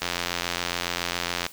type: click train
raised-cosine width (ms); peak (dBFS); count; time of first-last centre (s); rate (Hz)
0.2; -8; 127; 0.02-1.465; 87.2
effects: white hiss -47 dBFS RMS until 1.52 s